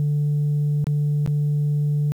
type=tone with dropouts; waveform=sine; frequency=147.1 Hz; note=D3; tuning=3 cents sharp; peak=-16 dBFS; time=0-2.12 s; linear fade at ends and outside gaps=0 ms; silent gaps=0.843-0.869 / 1.262-1.275 s; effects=tanh soft clip ceiling -16 dBFS + 9-bit